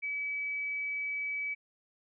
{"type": "tone", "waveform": "sine", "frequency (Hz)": 2288, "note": "D7", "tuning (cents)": -46, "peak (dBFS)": -32, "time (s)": [0.02, 1.55], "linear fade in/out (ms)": 20, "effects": []}